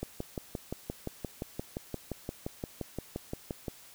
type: click train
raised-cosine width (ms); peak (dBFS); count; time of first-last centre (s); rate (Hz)
2; -21; 22; 0.03-3.682; 5.75
effects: white hiss -54 dBFS RMS until 3.94 s